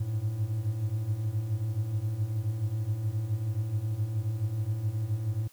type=tone cluster; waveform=triangle; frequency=99.2 / 103.7 / 110.9 Hz; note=G2 / G#2 / A2; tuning=+21 / -2 / +14 cents; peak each=-35 / -34 / -27 dBFS; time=0-5.48 s; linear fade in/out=10 ms; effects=white hiss -59 dBFS RMS until 5.52 s